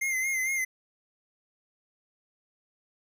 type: tone with vibrato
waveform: square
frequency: 2093 Hz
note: C7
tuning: in tune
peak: -27 dBFS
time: 0.01-0.65 s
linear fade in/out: 10 ms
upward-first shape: sine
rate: 4.4 Hz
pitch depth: 50 cents each way
effects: none